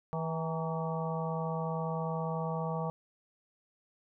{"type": "harmonic tone with a mistuned harmonic", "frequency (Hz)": 162.3, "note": "E3", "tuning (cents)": -27, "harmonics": [1, 3, 4, 5, 6, 7], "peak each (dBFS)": [-34, -39, -40, -41, -42, -42], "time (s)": [0.13, 2.9], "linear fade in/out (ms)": 0, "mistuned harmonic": 6, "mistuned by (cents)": -95, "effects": []}